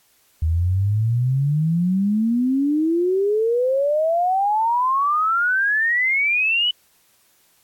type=exponential sweep; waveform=sine; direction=up; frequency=77.78 to 2997 Hz; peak=-16 dBFS; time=0.42-6.71 s; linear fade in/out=5 ms; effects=white hiss -59 dBFS RMS until 7.63 s + AAC 64 kbps